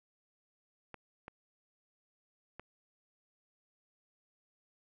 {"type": "clicks", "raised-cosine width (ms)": 0.5, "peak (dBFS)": -30, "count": 3, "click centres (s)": [0.943, 1.281, 2.596], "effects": []}